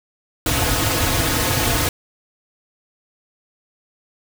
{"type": "noise with comb filter", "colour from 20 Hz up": "pink", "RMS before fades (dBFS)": -19, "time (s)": [0.46, 1.89], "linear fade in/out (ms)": 2, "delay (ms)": 5.1, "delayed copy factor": -0.9, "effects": []}